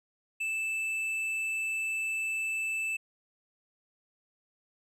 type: tone with tanh clipping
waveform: triangle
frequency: 2637 Hz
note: E7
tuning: in tune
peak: -31 dBFS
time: 0.4-2.97 s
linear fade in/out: 10 ms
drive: 11 dB
effects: none